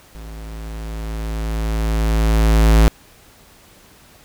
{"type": "tone with level ramp", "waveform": "square", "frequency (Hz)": 54.6, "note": "A1", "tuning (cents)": -13, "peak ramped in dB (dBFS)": [-33, -8], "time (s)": [0.15, 2.88], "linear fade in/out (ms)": 0, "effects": ["pink hiss -48 dBFS RMS until 4.24 s"]}